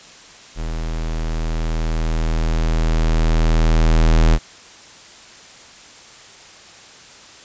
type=tone with level ramp; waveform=square; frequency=40.27 Hz; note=E1; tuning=40 cents flat; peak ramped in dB=-23 to -10 dBFS; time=0.55-4.39 s; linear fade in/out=50 ms; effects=white hiss -42 dBFS RMS until 7.44 s + resampled to 16000 Hz